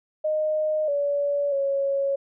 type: tone with pitch steps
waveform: sine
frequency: 617 / 572 / 553 Hz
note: D#5 / D5 / C#5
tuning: -15 / -46 / -4 cents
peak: -21 dBFS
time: 0.24-2.16 s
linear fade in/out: 10 ms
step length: 640 ms
effects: none